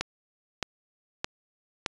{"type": "click train", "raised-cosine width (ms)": 0.2, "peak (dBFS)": -10, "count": 4, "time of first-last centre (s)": [0.01, 1.862], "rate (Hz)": 1.62, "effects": ["resampled to 22050 Hz"]}